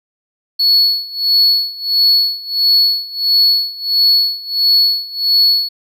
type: tone with tremolo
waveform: triangle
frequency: 4394 Hz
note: C#8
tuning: 16 cents flat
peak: -6 dBFS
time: 0.59-5.69 s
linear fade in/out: 10 ms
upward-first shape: sine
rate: 1.5 Hz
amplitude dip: 90%
effects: none